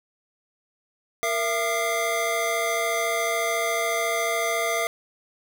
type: tone cluster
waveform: square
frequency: 464.8 / 671 / 1207 / 2087 Hz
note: A#4 / E5 / D6 / C7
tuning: -5 / +31 / +47 / -5 cents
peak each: -31 / -27 / -31 / -29 dBFS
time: 1.23-4.87 s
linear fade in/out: 0 ms
effects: none